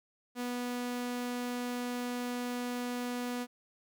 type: tone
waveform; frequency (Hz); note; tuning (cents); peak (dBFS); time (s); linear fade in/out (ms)
sawtooth; 245.1; B3; -13; -30; 0.35-3.47; 50
effects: none